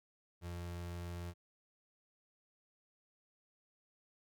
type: tone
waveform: 35% pulse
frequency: 86.9 Hz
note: F2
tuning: 8 cents flat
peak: -40 dBFS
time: 0.41-1.34 s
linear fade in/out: 50 ms
effects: none